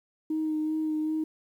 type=tone with vibrato; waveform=sine; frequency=311.1 Hz; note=D#4; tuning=in tune; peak=-25 dBFS; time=0.3-1.24 s; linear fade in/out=5 ms; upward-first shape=sine; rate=2.6 Hz; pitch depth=17 cents each way; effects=tanh soft clip ceiling -21 dBFS + 10-bit